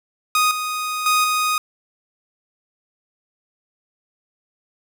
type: tone with level steps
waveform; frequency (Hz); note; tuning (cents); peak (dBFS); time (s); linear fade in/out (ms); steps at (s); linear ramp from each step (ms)
sawtooth; 1244.5; D#6; 0; -11 / -19 / -11 / -14; 0.35-1.58; 2; 0.51 / 1.06 / 1.24; 2
effects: 8-bit